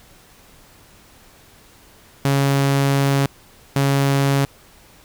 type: tone bursts at uneven times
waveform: sawtooth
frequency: 138.6 Hz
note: C#3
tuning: in tune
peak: -11 dBFS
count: 2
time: 2.25-3.26 / 3.76-4.45 s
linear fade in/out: 2 ms
effects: pink hiss -49 dBFS RMS until 5.04 s